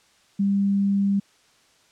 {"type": "tone", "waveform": "sine", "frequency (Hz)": 198.7, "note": "G3", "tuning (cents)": 24, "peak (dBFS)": -18, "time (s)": [0.39, 1.2], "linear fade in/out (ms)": 10, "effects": ["white hiss -59 dBFS RMS until 1.91 s", "low-pass 7000 Hz 12 dB/octave"]}